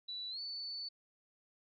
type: tone with pitch glide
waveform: sine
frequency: 3951 to 4486 Hz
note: B7 to C#8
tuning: 0 to +20 cents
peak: -40 dBFS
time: 0.08-0.89 s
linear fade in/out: 10 ms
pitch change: +220 cents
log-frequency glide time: 0.3-0.4 s
effects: none